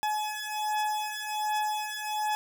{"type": "beating tone pair", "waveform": "40% pulse", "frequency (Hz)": [849, 850.3], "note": ["G#5", "G#5"], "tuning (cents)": [38, 41], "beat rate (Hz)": 1.3, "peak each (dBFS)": -31, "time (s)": [0.03, 2.35], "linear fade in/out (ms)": 0, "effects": []}